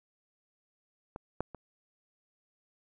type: clicks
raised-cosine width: 1 ms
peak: -26 / -17 / -29 dBFS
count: 3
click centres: 1.161 / 1.406 / 1.547 s
effects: none